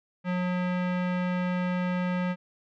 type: tone with low-pass filter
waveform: square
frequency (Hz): 180.4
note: F#3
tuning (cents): -44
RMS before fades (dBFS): -28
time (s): 0.24-2.36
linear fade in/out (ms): 50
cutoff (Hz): 2200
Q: 1.5
effects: none